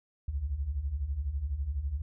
sine beating tone pair, 61.74 / 73.74 Hz, B1 / D2, 0 / +8 cents, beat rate 12 Hz, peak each -36 / -31 dBFS, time 0.28-2.02 s, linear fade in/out 5 ms, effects none

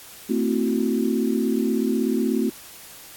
sine chord, F# half-diminished seventh, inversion first, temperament equal with one note detuned, 225.1 / 261.6 / 329.6 / 370 Hz, A3 / C4 / E4 / F#4, +40 / 0 / 0 / 0 cents, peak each -23 / -24 / -28 / -26 dBFS, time 0.29-2.5 s, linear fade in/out 10 ms, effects white hiss -43 dBFS RMS until 3.16 s + AAC 64 kbps

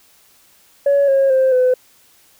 sine tone with pitch steps, 563 / 543.5 / 524.7 / 506.5 Hz, C#5 / C#5 / C5 / B4, +27 / -34 / +5 / +44 cents, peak -9 dBFS, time 0.86-1.74 s, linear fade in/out 5 ms, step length 220 ms, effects tanh soft clip ceiling -8 dBFS + white hiss -52 dBFS RMS until 2.39 s

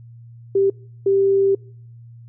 sine tone bursts at uneven times, 392 Hz, G4, in tune, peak -13 dBFS, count 2, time 0.55-0.7 / 1.06-1.55 s, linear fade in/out 5 ms, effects noise-tail reverb RT60 0.6 s tail -26 dB re dry + added 117 Hz sine -39 dBFS peak until 2.28 s

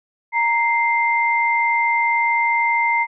sine tone pair together, 932.3 / 2093 Hz, A#5 / C7, 0 / 0 cents, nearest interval octave + major second, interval 1400 cents, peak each -18 dBFS, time 0.32-3.07 s, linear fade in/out 50 ms, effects none

